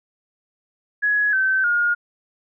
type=tone with pitch steps; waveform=sine; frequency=1678 / 1541 / 1426 Hz; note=G#6 / G6 / F6; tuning=+17 / -30 / +36 cents; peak=-16 dBFS; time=1.02-1.95 s; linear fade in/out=20 ms; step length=310 ms; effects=none